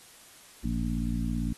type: harmonic tone with a mistuned harmonic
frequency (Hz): 57.8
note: A#1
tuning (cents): -14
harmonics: 1 / 2 / 3 / 4 / 5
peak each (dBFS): -31 / -36 / -34 / -32 / -38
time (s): 0.64-1.53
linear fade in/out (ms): 5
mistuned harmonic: 1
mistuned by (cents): -140
effects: white hiss -53 dBFS RMS until 1.57 s + AAC 32 kbps